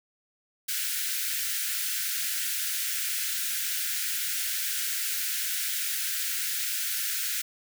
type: high-pass noise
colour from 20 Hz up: white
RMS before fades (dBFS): -30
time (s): 0.68-7.42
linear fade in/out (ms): 10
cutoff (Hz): 1400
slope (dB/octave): 96
effects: none